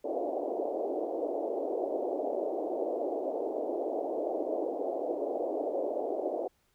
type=band-pass noise; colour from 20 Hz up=white; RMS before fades=-33 dBFS; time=0.04-6.48 s; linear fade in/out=10 ms; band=300 to 690 Hz; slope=48 dB/octave; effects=pink hiss -72 dBFS RMS until 6.74 s